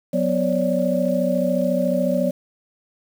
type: tone cluster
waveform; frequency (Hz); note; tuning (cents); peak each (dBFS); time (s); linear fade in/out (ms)
sine; 183.4 / 247.7 / 552 / 586; F#3 / B3 / C#5 / D5; -15 / +5 / -7 / -4; -23; 0.13-2.31; 10
effects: 7-bit